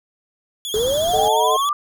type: tone with vibrato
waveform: sawtooth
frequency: 3324 Hz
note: G#7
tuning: 1 cent sharp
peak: -22 dBFS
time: 0.65-1.69 s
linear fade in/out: 0 ms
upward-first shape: sine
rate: 14 Hz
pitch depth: 69 cents each way
type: linear sweep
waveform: sine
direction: up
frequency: 412.6 to 1200 Hz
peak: -17 dBFS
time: 0.74-1.73 s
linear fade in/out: 2 ms
type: band-stop noise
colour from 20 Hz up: pink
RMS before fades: -32 dBFS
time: 0.74-1.28 s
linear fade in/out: 0 ms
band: 1700 to 3400 Hz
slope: 48 dB/octave
type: chord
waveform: sine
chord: D# diminished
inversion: second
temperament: equal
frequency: 440 / 622.3 / 740 Hz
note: A4 / D#5 / F#5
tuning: 0 / 0 / 0 cents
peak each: -21 dBFS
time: 1.13-1.57 s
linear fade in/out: 10 ms
effects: none